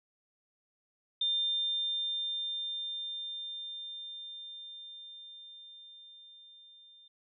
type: tone with level ramp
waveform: sine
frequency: 3600 Hz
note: A7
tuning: 39 cents sharp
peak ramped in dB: -27 to -55 dBFS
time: 1.21-7.08 s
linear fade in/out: 5 ms
effects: none